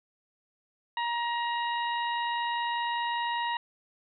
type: harmonic tone with a mistuned harmonic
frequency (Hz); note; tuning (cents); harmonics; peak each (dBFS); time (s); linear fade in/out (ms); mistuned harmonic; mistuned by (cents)
945; A#5; +23; 1 / 2 / 3 / 4; -29 / -35 / -39 / -41; 0.97-3.57; 2; 4; +15
effects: none